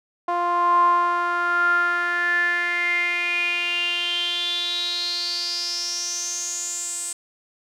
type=tone with band-pass filter sweep; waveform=sawtooth; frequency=349.2 Hz; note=F4; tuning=in tune; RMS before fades=-23 dBFS; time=0.28-7.13 s; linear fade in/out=5 ms; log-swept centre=880 to 8200 Hz; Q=9.4; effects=none